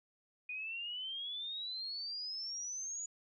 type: exponential sweep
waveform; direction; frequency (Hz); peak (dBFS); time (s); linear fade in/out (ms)
sine; up; 2455 to 6890; -39; 0.49-3.06; 5
effects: none